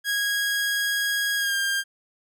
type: tone with pitch glide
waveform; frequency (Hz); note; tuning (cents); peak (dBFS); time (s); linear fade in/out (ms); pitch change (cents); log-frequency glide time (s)
sawtooth; 1646 to 1602.8; G#6 to G6; -16 to +38; -19; 0.04-1.84; 50; -46; 1.37-1.55
effects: none